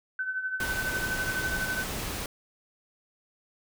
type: tone with tremolo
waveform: sine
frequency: 1520 Hz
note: F#6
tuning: 46 cents sharp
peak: -26 dBFS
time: 0.19-1.84 s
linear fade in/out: 2 ms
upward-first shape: triangle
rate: 12 Hz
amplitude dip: 70%
type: noise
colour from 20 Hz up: pink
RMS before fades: -34 dBFS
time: 0.6-2.26 s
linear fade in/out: 2 ms
effects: none